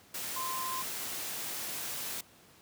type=tone in noise; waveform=sine; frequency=1038 Hz; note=C6; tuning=14 cents flat; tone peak=-35 dBFS; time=0.36-0.82 s; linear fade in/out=5 ms; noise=white; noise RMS=-38 dBFS; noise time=0.14-2.21 s; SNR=0 dB; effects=pink hiss -59 dBFS RMS until 2.61 s + high-pass 100 Hz 12 dB/octave